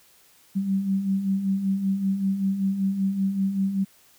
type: beating tone pair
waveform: sine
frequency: 190 / 195.2 Hz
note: F#3 / G3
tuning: +46 / -7 cents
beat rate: 5.2 Hz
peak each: -30 / -22 dBFS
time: 0.55-3.85 s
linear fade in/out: 20 ms
effects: white hiss -57 dBFS RMS until 4.18 s